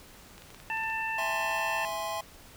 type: clicks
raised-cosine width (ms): 0.2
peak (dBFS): -31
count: 10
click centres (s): 0.38 / 0.421 / 0.504 / 0.546 / 0.601 / 0.772 / 0.836 / 0.9 / 1.515 / 1.587
type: harmonic tone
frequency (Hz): 890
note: A5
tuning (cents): +20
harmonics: 1 / 2 / 3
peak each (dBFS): -34 / -34 / -34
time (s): 0.7-1.85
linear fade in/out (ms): 0
type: chord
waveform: square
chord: E augmented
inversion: none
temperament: equal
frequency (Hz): 659.3 / 830.6 / 1046.5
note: E5 / G#5 / B#5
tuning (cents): 0 / 0 / 0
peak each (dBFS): -37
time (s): 1.18-2.21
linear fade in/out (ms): 5
effects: pink hiss -52 dBFS RMS until 2.56 s